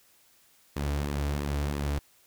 sawtooth tone with flanger, 72 Hz, D2, 34 cents flat, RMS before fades -30 dBFS, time 0.76-1.99 s, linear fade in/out 5 ms, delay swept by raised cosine 1.3 to 5.5 ms, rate 3 Hz, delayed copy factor -0.5, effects white hiss -62 dBFS RMS until 2.26 s

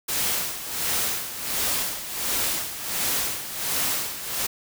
white noise with tremolo, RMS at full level -24 dBFS, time 0.08-4.47 s, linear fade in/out 10 ms, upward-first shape sine, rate 1.4 Hz, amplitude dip 70%, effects none

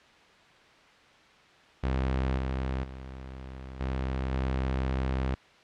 sawtooth tone with level steps, 65.41 Hz, C2, in tune, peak -22 / -25 / -36 / -25 / -23 dBFS, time 1.83-5.35 s, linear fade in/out 10 ms, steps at 2.37 / 2.83 / 3.8 / 4.32 s, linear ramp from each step 10 ms, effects white hiss -56 dBFS RMS until 5.63 s + low-pass 3000 Hz 12 dB/octave

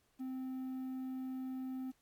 triangle tone with quantisation, 260 Hz, C4, 11 cents flat, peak -37 dBFS, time 0.19-1.92 s, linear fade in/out 20 ms, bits 11, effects pink hiss -75 dBFS RMS until 2.01 s + AAC 64 kbps

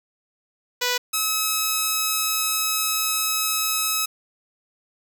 5% pulse tone pair in turn, 492.5 / 1285.5 Hz, B4 / E6, -5 / -44 cents, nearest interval octave + perfect fourth, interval 1661 cents, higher second, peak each -9 dBFS, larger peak neither, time 0.81-0.98 / 1.13-4.06 s, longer second, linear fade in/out 10 ms, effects none

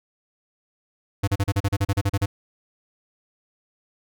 square tone bursts, 99.3 Hz, G2, 23 cents sharp, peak -19 dBFS, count 13, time 1.23-2.26 s, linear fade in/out 10 ms, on 46 ms, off 36 ms, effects none

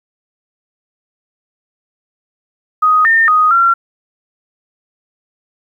sine tone with pitch steps, 1250 / 1814 / 1247 / 1368 Hz, D#6 / A#6 / D#6 / F6, +8 / -48 / +3 / -36 cents, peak -7 dBFS, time 2.82-3.74 s, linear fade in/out 10 ms, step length 230 ms, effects 8-bit

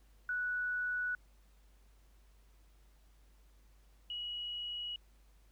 sine tone pair in turn, 1476 / 2913 Hz, F#6 / F#7, -5 / -28 cents, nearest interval octave, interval 1177 cents, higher second, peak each -33 / -38 dBFS, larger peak first, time 0.29-1.15 / 4.1-4.96 s, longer neither, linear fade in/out 2 ms, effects added 50 Hz sine -61 dBFS peak until 5.51 s + pink hiss -72 dBFS RMS until 5.51 s

